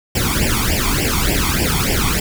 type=noise with flanger; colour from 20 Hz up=pink; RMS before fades=-17 dBFS; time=0.15-2.2 s; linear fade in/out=5 ms; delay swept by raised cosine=0.38 to 0.91 ms; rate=3.4 Hz; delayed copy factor=+0.9; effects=none